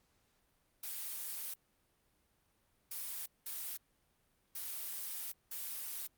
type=noise bursts at uneven times; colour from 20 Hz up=blue; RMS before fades=-42 dBFS; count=5; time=0.83-1.54 / 2.91-3.26 / 3.46-3.77 / 4.55-5.32 / 5.51-6.07 s; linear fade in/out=5 ms; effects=pink hiss -75 dBFS RMS until 6.17 s + Opus 48 kbps